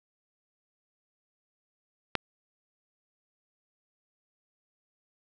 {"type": "click", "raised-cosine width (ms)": 0.3, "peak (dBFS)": -9, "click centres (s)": 2.153, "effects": []}